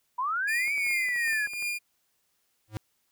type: linear two-way sweep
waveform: sine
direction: up then down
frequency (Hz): 956 to 2307 to 1656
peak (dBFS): -26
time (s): 0.18-1.47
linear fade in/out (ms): 10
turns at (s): 0.73
type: tone with tremolo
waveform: 40% pulse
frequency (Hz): 2415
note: D7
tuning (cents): +48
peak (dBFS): -27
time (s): 0.47-1.79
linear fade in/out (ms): 20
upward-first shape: triangle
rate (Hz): 2.7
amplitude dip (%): 70
type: clicks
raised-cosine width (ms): 0.5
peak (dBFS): -33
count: 11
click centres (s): 0.679 / 0.779 / 0.866 / 0.909 / 1.087 / 1.161 / 1.278 / 1.33 / 1.473 / 1.535 / 1.625
type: tone with exponential growth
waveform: square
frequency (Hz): 107.5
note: A2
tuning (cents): -40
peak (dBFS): -28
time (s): 2.68-2.77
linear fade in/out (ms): 0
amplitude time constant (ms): 19
effects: white hiss -73 dBFS RMS until 3.11 s